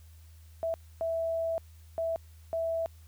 sine tone bursts at uneven times, 658 Hz, E5, 3 cents flat, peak -28 dBFS, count 4, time 0.63-0.74 / 1.01-1.58 / 1.98-2.16 / 2.53-2.86 s, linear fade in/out 0 ms, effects added 80 Hz sine -50 dBFS peak until 3.07 s + white hiss -64 dBFS RMS until 3.07 s

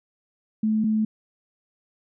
sine tone pair in turn, 217 / 217 Hz, A3 / A3, -24 / -24 cents, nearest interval unison, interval 0 cents, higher neither, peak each -19 dBFS, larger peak neither, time 0.63-0.84 / 0.84-1.05 s, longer neither, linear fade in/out 5 ms, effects none

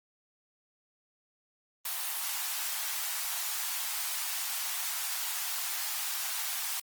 white high-pass noise, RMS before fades -34 dBFS, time 1.85-6.8 s, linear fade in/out 5 ms, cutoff 700 Hz, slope 48 dB/octave, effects Opus 24 kbps

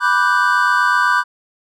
triangle chord, G major seventh, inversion first, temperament equal, 987.8 / 1174.7 / 1480 / 1568 Hz, B5 / D6 / F#6 / G6, 0 / 0 / 0 / 0 cents, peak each -16 dBFS, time 0-1.24 s, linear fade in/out 50 ms, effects none

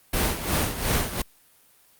pink noise with tremolo, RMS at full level -22 dBFS, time 0.13-1.22 s, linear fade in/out 5 ms, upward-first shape sine, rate 2.8 Hz, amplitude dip 70%, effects white hiss -58 dBFS RMS until 1.99 s + Opus 32 kbps

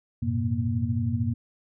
sine tone cluster, 93.3 / 109.4 / 122.4 / 235.2 Hz, F#2 / A2 / B2 / A#3, +15 / -9 / -15 / +16 cents, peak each -29 dBFS, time 0.22-1.34 s, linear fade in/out 10 ms, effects none

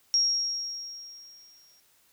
sine tone with exponential decay, 5590 Hz, F8, 1 cent sharp, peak -19 dBFS, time 0.14-1.8 s, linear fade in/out 0 ms, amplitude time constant 360 ms, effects white hiss -64 dBFS RMS until 2.12 s

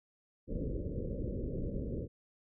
pink low-pass noise, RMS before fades -37 dBFS, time 0.47-2.08 s, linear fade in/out 50 ms, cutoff 560 Hz, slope 96 dB/octave, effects none

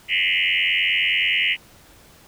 sine tone with frequency modulation, 2489 Hz, D#7, in tune, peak -17 dBFS, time 0.08-1.57 s, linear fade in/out 50 ms, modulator 89.5 Hz, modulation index 5.9, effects pink hiss -50 dBFS RMS until 2.27 s

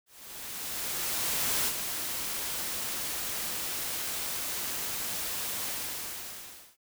white noise with ADSR envelope, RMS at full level -28 dBFS, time 0.06-6.77 s, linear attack 1600 ms, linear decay 63 ms, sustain -6 dB, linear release 1100 ms, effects none

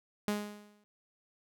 sawtooth tone with exponential decay, 207.7 Hz, G#3, in tune, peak -24 dBFS, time 0.28-0.84 s, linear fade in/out 0 ms, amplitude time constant 120 ms, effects none

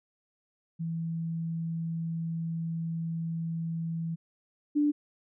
sine tone pair in turn, 164.81 / 294.2 Hz, E3 / D4, 0 / +3 cents, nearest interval minor seventh, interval 1003 cents, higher second, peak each -30 / -22 dBFS, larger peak second, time 0.79-4.16 / 4.75-4.92 s, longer first, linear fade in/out 20 ms, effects none

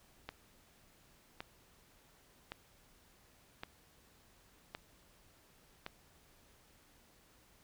click train, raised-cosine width 0.3 ms, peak -26 dBFS, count 6, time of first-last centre 0.29-5.864 s, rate 0.897 Hz, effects pink hiss -66 dBFS RMS until 7.63 s

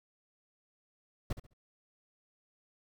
brown noise with echo, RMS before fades -32 dBFS, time 1.3-1.33 s, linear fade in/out 5 ms, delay 69 ms, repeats 3, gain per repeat -12 dB, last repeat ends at 1.537 s, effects none

